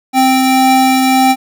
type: tone pair together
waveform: square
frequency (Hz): 261.9 / 784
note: C4 / G5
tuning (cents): +2 / 0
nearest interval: octave + perfect fifth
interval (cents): 1898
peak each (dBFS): -11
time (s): 0.13-1.36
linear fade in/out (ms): 50
effects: none